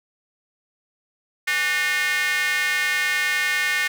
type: tone with high-pass filter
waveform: square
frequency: 164.81 Hz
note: E3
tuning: in tune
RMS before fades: -22 dBFS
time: 1.47-3.88 s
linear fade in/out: 10 ms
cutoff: 1900 Hz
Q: 4.6
effects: none